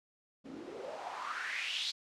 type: noise with band-pass filter sweep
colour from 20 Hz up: white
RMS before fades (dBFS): -40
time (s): 0.44-1.92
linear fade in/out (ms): 20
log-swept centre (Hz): 230 to 4200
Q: 4.6
effects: low-pass 7000 Hz 12 dB/octave